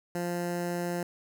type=tone with notch filter; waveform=15% pulse; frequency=174.61 Hz; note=F3; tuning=in tune; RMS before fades=-32 dBFS; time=0.15-1.03 s; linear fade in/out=2 ms; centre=3400 Hz; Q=1.2; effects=none